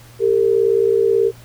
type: tone pair together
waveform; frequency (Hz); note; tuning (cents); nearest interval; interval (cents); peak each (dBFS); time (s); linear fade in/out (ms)
sine; 395.9 / 454.3; G4 / A#4; +17 / -45; major second; 238; -15; 0.19-1.32; 50
effects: added 118 Hz sine -41 dBFS peak until 1.44 s + pink hiss -46 dBFS RMS until 1.44 s